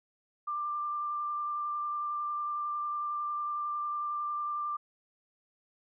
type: tone with vibrato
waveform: sine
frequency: 1186 Hz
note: D6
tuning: 17 cents sharp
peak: -31 dBFS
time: 0.47-4.77 s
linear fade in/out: 10 ms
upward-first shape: sine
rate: 11 Hz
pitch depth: 11 cents each way
effects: none